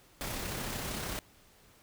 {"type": "noise with amplitude modulation", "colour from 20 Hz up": "pink", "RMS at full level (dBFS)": -36, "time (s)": [0.21, 1.19], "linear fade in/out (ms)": 0, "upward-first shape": "sine", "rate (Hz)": 33, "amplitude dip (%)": 30, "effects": ["pink hiss -61 dBFS RMS until 1.82 s"]}